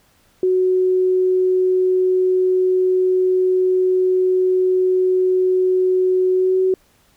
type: tone with pitch glide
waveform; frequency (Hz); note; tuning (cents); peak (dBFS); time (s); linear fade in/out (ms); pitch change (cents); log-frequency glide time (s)
sine; 370 to 374.9; F#4 to F#4; 0 to +23; -13; 0.43-6.74; 2; +23; 6.33-6.6
effects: pink hiss -57 dBFS RMS until 7.16 s